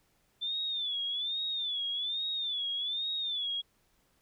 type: tone with vibrato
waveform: sine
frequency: 3520 Hz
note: A7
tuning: in tune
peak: -31 dBFS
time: 0.41-3.62 s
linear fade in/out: 20 ms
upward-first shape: sine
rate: 1.2 Hz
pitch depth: 120 cents each way
effects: pink hiss -71 dBFS RMS until 4.21 s